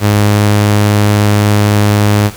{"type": "tone", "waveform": "sawtooth", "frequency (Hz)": 103.83, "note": "G#2", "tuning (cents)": 0, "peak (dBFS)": -3, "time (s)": [0, 2.31], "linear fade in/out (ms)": 50, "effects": ["pink hiss -31 dBFS RMS until 2.36 s"]}